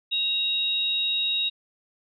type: tone pair together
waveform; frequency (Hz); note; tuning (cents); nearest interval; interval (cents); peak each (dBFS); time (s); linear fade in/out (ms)
sine; 2775 / 3789; F7 / A#7; -12 / +27; perfect fourth; 539; -30 / -23; 0.11-1.5; 20
effects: none